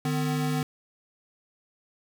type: tone pair together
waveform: square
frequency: 151.37 / 254.8 Hz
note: D#3 / C4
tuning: -47 / -46 cents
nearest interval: major sixth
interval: 901 cents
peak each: -27 / -30 dBFS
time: 0.05-0.63 s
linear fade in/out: 2 ms
effects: 8-bit